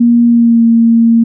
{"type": "tone with pitch glide", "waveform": "sine", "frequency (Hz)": [236.6, 230.1], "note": ["A#3", "A#3"], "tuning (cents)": [26, -22], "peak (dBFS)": -4, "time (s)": [0, 1.24], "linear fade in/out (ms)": 10, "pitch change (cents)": -48, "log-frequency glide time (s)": [0.26, 0.64], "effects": []}